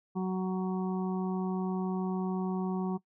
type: harmonic tone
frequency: 186.3 Hz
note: F#3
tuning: 12 cents sharp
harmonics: 1 / 2 / 4 / 5 / 6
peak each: -30 / -36 / -42 / -44 / -46 dBFS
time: 0.15-2.98 s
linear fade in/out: 20 ms
effects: noise-tail reverb RT60 0.1 s tail -20 dB re dry